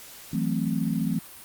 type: chord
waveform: sine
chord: F# half-diminished seventh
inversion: third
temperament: equal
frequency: 164.81 / 185 / 220 / 261.6 Hz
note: E3 / F#3 / A3 / C4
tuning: 0 / 0 / 0 / 0 cents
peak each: -28 / -30 / -28 / -30 dBFS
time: 0.33-1.19 s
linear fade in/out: 5 ms
effects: white hiss -45 dBFS RMS until 1.44 s + Opus 48 kbps